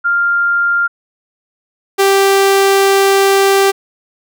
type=tone pair in turn; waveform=sine / sawtooth; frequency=1396.9 / 392 Hz; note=F6 / G4; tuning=0 / 0 cents; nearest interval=octave + minor seventh; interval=2200 cents; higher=first; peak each=-10 / -4 dBFS; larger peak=second; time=0.04-0.88 / 1.98-3.72 s; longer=second; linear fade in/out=20 ms; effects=none